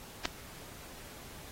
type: clicks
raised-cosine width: 0.2 ms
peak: -18 / -12 dBFS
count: 2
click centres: 0.252 / 0.255 s
effects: pink hiss -50 dBFS RMS until 1.51 s + AAC 48 kbps